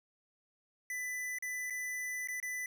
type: tone with dropouts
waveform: square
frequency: 1995 Hz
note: B6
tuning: 17 cents sharp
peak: -37 dBFS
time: 0.9-2.66 s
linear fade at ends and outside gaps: 2 ms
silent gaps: 1.386-1.424 / 1.7-1.705 / 2.274-2.285 / 2.401-2.427 s
effects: none